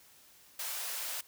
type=high-pass noise; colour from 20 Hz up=white; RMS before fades=-38 dBFS; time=0.59-1.21 s; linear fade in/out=5 ms; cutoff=540 Hz; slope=24 dB/octave; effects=white hiss -60 dBFS RMS until 1.27 s

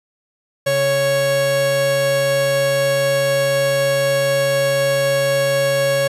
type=tone pair together; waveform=45% pulse; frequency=137.6 / 554.4 Hz; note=C#3 / C#5; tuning=-12 / 0 cents; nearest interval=2 octaves; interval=2412 cents; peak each=-25 / -15 dBFS; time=0.66-6.08 s; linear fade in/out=10 ms; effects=resampled to 32000 Hz

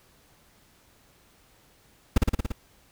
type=noise with echo; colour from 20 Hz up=brown; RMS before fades=-17 dBFS; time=2.16-2.18 s; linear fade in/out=5 ms; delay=57 ms; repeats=6; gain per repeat=-2 dB; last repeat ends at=2.522 s; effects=pink hiss -60 dBFS RMS until 2.91 s

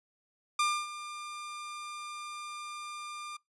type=tone with ADSR envelope; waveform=sawtooth; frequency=1198 Hz; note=D6; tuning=34 cents sharp; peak=-21 dBFS; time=0.59-3.37 s; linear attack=5 ms; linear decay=270 ms; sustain=-15 dB; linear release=8 ms; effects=noise-tail reverb RT60 0.2 s tail -25 dB re dry + resampled to 24000 Hz

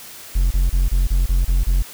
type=tone bursts; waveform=triangle; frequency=44.37 Hz; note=F1; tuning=28 cents sharp; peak=-11 dBFS; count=8; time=0.35-1.826 s; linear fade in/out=10 ms; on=160 ms; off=28 ms; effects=white hiss -38 dBFS RMS until 1.93 s

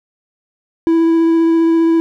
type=tone with vibrato; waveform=triangle; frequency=329.6 Hz; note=E4; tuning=in tune; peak=-7 dBFS; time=0.87-2 s; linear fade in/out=0 ms; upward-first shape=sine; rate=15 Hz; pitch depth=10 cents each way; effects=none

